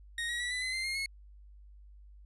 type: tone with pitch steps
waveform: 30% pulse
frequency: 1867 / 1908.4 / 1950.8 / 1994.1 / 2038 / 2084 / 2130 / 2177 Hz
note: A#6 / A#6 / B6 / B6 / C7 / C7 / C7 / C#7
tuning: +2 / +40 / -22 / +16 / -46 / -7 / +30 / -32 cents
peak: -30 dBFS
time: 0.18-1.06 s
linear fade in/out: 2 ms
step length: 110 ms
effects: added 50 Hz sine -51 dBFS peak until 2.25 s + resampled to 24000 Hz